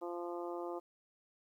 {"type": "harmonic tone", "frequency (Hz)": 173.6, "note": "F3", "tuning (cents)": -10, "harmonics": [2, 3, 4, 5, 6, 7], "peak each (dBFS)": [-41, -45, -47, -49, -51, -52], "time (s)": [0.01, 0.8], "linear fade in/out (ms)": 20, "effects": ["12-bit"]}